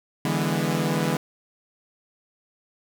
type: chord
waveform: sawtooth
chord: E dominant seventh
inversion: third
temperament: equal with one note detuned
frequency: 146.83 / 164.81 / 204.7 / 246.9 Hz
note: D3 / E3 / G#3 / B3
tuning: 0 / 0 / -25 / 0 cents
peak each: -24 / -22 / -24 / -26 dBFS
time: 0.25-1.17 s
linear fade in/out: 2 ms
effects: none